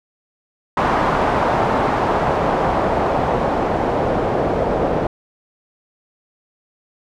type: noise with low-pass filter sweep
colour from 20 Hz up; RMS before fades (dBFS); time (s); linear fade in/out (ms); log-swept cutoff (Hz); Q
white; -18; 0.77-5.07; 2; 970 to 590; 1.4
effects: none